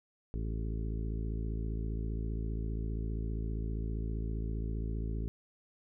harmonic tone with a mistuned harmonic, 55.1 Hz, A1, 3 cents sharp, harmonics 1 / 2 / 3 / 4 / 5 / 6 / 7 / 8, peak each -34 / -40 / -44 / -46 / -48 / -50 / -51 / -52 dBFS, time 0.34-5.28 s, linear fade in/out 0 ms, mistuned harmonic 8, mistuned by -36 cents, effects none

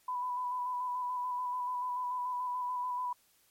sine tone with vibrato, 993 Hz, B5, 9 cents sharp, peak -32 dBFS, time 0.08-3.13 s, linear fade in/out 5 ms, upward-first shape square, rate 6.9 Hz, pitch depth 19 cents each way, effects white hiss -68 dBFS RMS until 3.5 s + MP3 64 kbps

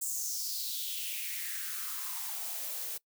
blue noise with high-pass filter sweep, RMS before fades -37 dBFS, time 0.01-2.98 s, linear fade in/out 10 ms, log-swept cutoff 7800 to 420 Hz, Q 4, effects noise-tail reverb RT60 0.1 s tail -22 dB re dry

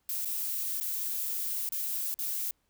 violet noise with dropouts, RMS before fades -33 dBFS, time 0.09-2.51 s, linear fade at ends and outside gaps 2 ms, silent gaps 0.249-0.255 / 0.801-0.809 / 1.691-1.721 / 2.142-2.189 s, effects pink hiss -75 dBFS RMS until 2.69 s

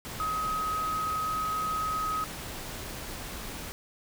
sine tone in noise, 1266 Hz, D#6, 30 cents sharp, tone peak -28 dBFS, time 0.2-2.24 s, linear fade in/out 0 ms, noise pink, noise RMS -39 dBFS, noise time 0.05-3.72 s, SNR +8 dB, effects none

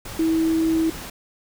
sine tone in noise, 323.7 Hz, E4, 31 cents flat, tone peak -17 dBFS, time 0.19-0.9 s, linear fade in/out 5 ms, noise pink, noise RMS -35 dBFS, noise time 0.05-1.1 s, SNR +15 dB, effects none

